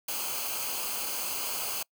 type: noise with comb filter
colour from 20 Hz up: white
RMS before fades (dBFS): -33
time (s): 0.08-1.83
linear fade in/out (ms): 5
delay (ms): 0.54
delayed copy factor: -0.7
effects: noise-tail reverb RT60 0.1 s tail -26 dB re dry